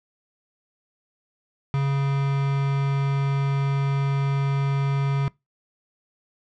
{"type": "tone with quantisation", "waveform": "triangle", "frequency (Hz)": 138.59, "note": "C#3", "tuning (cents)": 0, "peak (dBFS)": -18, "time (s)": [1.74, 5.28], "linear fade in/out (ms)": 0, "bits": 5, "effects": ["noise-tail reverb RT60 0.2 s tail -23 dB re dry", "low-pass 3000 Hz 12 dB/octave"]}